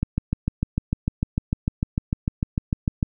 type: click train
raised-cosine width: 5 ms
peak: -8 dBFS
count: 21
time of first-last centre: 0.03-3.029 s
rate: 6.67 Hz
effects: none